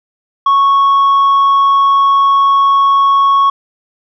sine tone with tanh clipping, 1106 Hz, C#6, 4 cents flat, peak -7 dBFS, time 0.46-3.5 s, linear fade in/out 5 ms, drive 2 dB, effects none

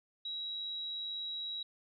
sine tone, 3866 Hz, B7, 38 cents flat, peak -37 dBFS, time 0.25-1.63 s, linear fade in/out 5 ms, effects none

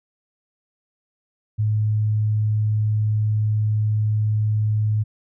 sine tone, 107.1 Hz, A2, 46 cents flat, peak -17 dBFS, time 1.58-5.04 s, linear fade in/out 20 ms, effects none

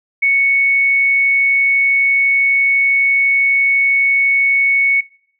sine tone, 2217 Hz, C#7, in tune, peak -10 dBFS, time 0.22-5.01 s, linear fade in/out 10 ms, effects noise-tail reverb RT60 0.6 s tail -23 dB re dry

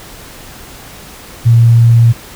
sine tone, 116.54 Hz, A#2, in tune, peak -3 dBFS, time 1.45-2.13 s, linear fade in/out 20 ms, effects pink hiss -33 dBFS RMS until 2.35 s

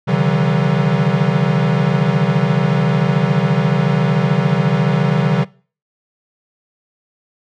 square tone cluster, 133.4 / 148.2 / 162.1 / 189.2 Hz, C3 / D3 / E3 / F#3, +34 / +16 / -29 / +39 cents, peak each -19 dBFS, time 0.07-5.45 s, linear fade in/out 20 ms, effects noise-tail reverb RT60 0.4 s tail -22 dB re dry + low-pass 3000 Hz 12 dB/octave

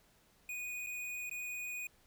square tone with dropouts, 2473 Hz, D#7, 11 cents flat, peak -40 dBFS, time 0.49-1.87 s, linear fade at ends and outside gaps 2 ms, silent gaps 0.864-0.869 / 1.296-1.312 s, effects pink hiss -68 dBFS RMS until 2.06 s

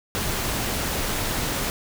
pink noise, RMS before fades -26 dBFS, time 0.15-1.7 s, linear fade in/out 0 ms, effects none

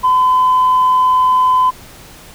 sine tone, 1016 Hz, B5, 49 cents sharp, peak -7 dBFS, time 0.03-1.71 s, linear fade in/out 20 ms, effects tanh soft clip ceiling -5 dBFS + pink hiss -38 dBFS RMS until 2.34 s

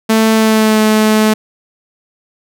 sawtooth tone with pitch glide, 221.3 to 216 Hz, A3 to A3, +10 to -32 cents, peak -4 dBFS, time 0.09-1.34 s, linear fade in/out 10 ms, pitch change -42 cents, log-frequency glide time 0.33-0.8 s, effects none

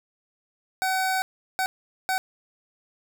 25% pulse tone bursts at uneven times, 756 Hz, F#5, 37 cents sharp, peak -19 dBFS, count 3, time 0.82-1.22 / 1.59-1.66 / 2.09-2.18 s, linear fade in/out 0 ms, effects none

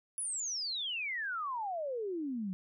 sine exponential sweep, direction down, 10548 to 180 Hz, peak -34 dBFS, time 0.18-2.53 s, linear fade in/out 0 ms, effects none

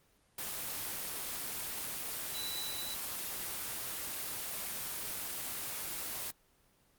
sine tone in noise, 3951 Hz, B7, in tune, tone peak -40 dBFS, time 2.34-2.95 s, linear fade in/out 5 ms, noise white, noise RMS -39 dBFS, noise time 0.38-6.31 s, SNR -4 dB, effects pink hiss -69 dBFS RMS until 6.98 s + Opus 24 kbps

